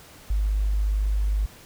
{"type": "tone", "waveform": "sine", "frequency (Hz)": 51.1, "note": "G#1", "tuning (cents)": -27, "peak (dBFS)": -20, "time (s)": [0.3, 1.46], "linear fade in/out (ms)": 5, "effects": ["pink hiss -48 dBFS RMS until 1.65 s"]}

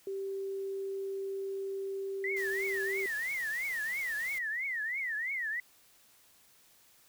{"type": "tone", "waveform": "sine", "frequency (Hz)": 390, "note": "G4", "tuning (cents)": -9, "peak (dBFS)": -34, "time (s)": [0.07, 3.06], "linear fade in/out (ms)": 2}
{"type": "tone with vibrato", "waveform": "sine", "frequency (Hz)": 1940, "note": "B6", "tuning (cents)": -31, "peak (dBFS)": -32, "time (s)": [2.24, 5.6], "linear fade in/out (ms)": 2, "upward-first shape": "triangle", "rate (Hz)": 3, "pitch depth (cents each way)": 260}
{"type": "band-stop noise", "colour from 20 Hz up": "white", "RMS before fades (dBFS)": -48, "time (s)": [2.36, 4.39], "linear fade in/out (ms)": 10, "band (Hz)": [230, 350], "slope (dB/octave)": 96}
{"effects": ["white hiss -63 dBFS RMS until 7.08 s"]}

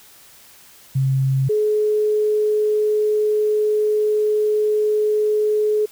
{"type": "tone pair in turn", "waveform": "sine", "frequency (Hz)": [133.8, 424.8], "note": ["C3", "G#4"], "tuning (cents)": [39, 39], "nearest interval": "octave + minor sixth", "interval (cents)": 2000, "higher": "second", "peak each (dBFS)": -15, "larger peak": "neither", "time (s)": [[0.95, 1.49], [1.49, 5.86]], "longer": "second", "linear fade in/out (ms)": 10, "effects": ["white hiss -47 dBFS RMS until 5.91 s"]}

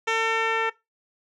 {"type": "tone with low-pass filter sweep", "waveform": "10% pulse", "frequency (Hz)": 450, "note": "A4", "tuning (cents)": 39, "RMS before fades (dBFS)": -24, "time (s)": [0.07, 0.7], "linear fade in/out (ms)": 10, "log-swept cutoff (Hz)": [4700, 2100], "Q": 0.86, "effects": ["noise-tail reverb RT60 0.2 s tail -19 dB re dry"]}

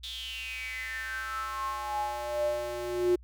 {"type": "tone with high-pass filter sweep", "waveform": "square", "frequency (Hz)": 119.8, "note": "A#2", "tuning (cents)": 48, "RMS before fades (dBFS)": -33, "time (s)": [0.03, 3.16], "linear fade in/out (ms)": 10, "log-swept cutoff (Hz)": [3600, 350], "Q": 9.4, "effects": ["added 60 Hz sine -48 dBFS peak until 3.23 s"]}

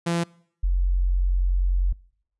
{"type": "tone pair in turn", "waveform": ["sawtooth", "sine"], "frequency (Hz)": [170, 45.14], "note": ["F3", "F#1"], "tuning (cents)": [-46, -42], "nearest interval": "octave + major seventh", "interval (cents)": 2296, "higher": "first", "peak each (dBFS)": -18, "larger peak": "neither", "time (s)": [[0.06, 0.24], [0.63, 1.93]], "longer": "second", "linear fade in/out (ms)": 10, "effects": ["noise-tail reverb RT60 0.7 s tail -25 dB re dry", "resampled to 24000 Hz"]}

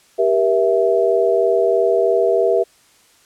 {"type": "chord", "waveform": "sine", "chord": "E diminished", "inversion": "first", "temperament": "equal with one note detuned", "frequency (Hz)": [392, 475.1, 659.3], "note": ["G4", "Bb4", "E5"], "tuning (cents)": [0, 33, 0], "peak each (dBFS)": -17, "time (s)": [0.18, 2.64], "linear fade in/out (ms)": 20, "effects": ["white hiss -53 dBFS RMS until 3.25 s", "low-pass 10000 Hz 12 dB/octave"]}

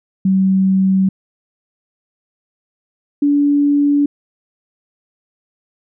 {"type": "tone pair in turn", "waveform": "sine", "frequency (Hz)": [190.7, 287.7], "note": ["G3", "D4"], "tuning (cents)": [-47, -36], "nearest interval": "perfect fifth", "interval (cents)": 711, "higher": "second", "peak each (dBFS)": -10, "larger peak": "neither", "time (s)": [[0.25, 1.09], [3.22, 4.06]], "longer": "neither", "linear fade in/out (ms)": 5, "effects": []}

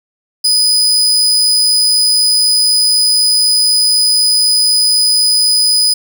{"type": "tone", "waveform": "35% pulse", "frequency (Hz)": 4978, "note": "D#8", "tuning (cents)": 0, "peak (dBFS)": -7, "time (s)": [0.44, 5.94], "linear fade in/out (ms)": 10, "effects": []}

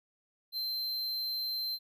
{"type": "tone", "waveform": "square", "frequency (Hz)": 4114, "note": "C8", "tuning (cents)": -30, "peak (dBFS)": -33, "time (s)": [0.52, 1.79], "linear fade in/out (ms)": 50, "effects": []}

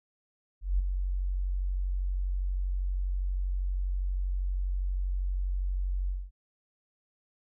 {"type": "tone with ADSR envelope", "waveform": "sine", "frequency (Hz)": 46.25, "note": "F#1", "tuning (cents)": 0, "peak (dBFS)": -21, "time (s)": [0.61, 6.31], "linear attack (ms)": 180, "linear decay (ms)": 14, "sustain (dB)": -6, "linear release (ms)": 220, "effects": []}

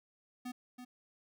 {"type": "tone with echo", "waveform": "square", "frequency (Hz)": 248.9, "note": "B3", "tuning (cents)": 14, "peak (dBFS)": -40, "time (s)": [0.45, 0.52], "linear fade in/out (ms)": 10, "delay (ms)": 330, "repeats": 1, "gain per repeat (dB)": -7, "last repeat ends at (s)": 0.85, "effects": []}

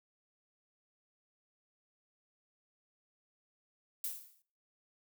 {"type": "noise with exponential decay", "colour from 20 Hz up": "violet", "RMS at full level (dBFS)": -35, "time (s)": [4.04, 4.42], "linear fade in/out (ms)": 2, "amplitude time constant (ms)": 82, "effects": ["noise-tail reverb RT60 0.4 s tail -17 dB re dry"]}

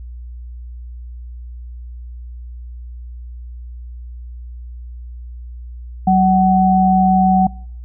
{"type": "tone pair together", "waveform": "sine", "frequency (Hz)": [187.75, 751], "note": ["F#3", "F#5"], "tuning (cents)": [26, 26], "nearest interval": "2 octaves", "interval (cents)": 2400, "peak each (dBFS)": -12, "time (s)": [6.07, 7.47], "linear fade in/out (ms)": 5, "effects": ["noise-tail reverb RT60 0.6 s tail -25 dB re dry", "added 60 Hz sine -29 dBFS peak until 7.84 s"]}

